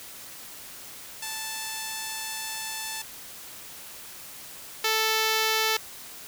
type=tone pair in turn; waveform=5% pulse; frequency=880 / 440 Hz; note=A5 / A4; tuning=0 / 0 cents; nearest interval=octave; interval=1200 cents; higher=first; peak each=-20 / -11 dBFS; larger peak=second; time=1.22-3.02 / 4.84-5.77 s; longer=first; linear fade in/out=5 ms; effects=white hiss -43 dBFS RMS until 6.27 s